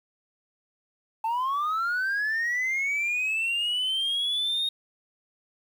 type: linear sweep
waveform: sine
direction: up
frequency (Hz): 875 to 3729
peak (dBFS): -22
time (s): 1.24-4.69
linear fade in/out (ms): 5
effects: tanh soft clip ceiling -23 dBFS + 9-bit